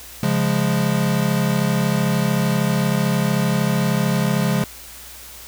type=chord; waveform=square; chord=Db major; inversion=none; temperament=equal; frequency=138.59 / 174.61 / 207.7 Hz; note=Db3 / F3 / Ab3; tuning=0 / 0 / 0 cents; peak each=-22 dBFS; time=0.23-4.64 s; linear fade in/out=2 ms; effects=added 60 Hz sine -46 dBFS peak until 5.47 s + white hiss -39 dBFS RMS until 5.47 s

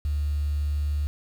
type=tone; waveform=sine; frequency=73.42 Hz; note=D2; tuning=in tune; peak=-22 dBFS; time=0.05-1.07 s; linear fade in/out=0 ms; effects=tanh soft clip ceiling -19 dBFS + 8-bit

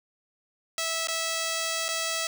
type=tone with dropouts; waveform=5% pulse; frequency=654 Hz; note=E5; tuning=14 cents flat; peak=-16 dBFS; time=0.78-2.27 s; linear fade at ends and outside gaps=1 ms; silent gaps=1.072-1.084 / 1.883-1.888 s; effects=none

